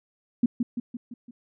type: tone with echo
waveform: sine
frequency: 239.6 Hz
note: A#3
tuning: 48 cents sharp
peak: -16 dBFS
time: 0.43-0.46 s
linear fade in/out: 5 ms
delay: 170 ms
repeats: 5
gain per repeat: -5 dB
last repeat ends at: 1.31 s
effects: none